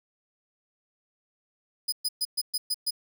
sawtooth tone bursts, 4990 Hz, D#8, 4 cents sharp, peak -22 dBFS, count 7, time 1.88-2.908 s, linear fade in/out 10 ms, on 44 ms, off 120 ms, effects none

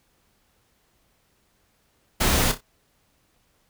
pink noise with echo, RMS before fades -21 dBFS, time 2.2-2.52 s, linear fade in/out 10 ms, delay 30 ms, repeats 3, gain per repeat -10 dB, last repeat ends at 2.61 s, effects pink hiss -66 dBFS RMS until 3.69 s

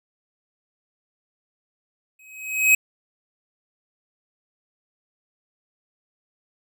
square tone with exponential growth, 2540 Hz, D#7, 35 cents sharp, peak -11 dBFS, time 2.19-2.75 s, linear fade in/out 5 ms, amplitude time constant 120 ms, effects none

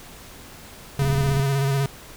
square tone with vibrato, 137.7 Hz, C#3, 11 cents flat, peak -20 dBFS, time 0.99-1.86 s, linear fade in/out 2 ms, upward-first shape square, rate 16 Hz, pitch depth 28 cents each way
click train, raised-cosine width 5 ms, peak -16 dBFS, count 15, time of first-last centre 1.02-1.397 s, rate 37.1 Hz
effects pink hiss -43 dBFS RMS until 2.16 s

